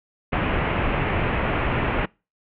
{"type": "low-pass noise", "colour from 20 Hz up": "pink", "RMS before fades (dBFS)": -23, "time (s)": [0.32, 2.06], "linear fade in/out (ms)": 10, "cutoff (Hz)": 2800, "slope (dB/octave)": 48, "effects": ["noise-tail reverb RT60 0.3 s tail -26 dB re dry"]}